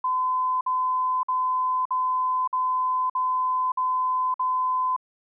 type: tone bursts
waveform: sine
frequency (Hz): 1019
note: C6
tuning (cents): -46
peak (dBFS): -21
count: 8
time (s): 0.04-4.964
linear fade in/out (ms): 5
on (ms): 570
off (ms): 52
effects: none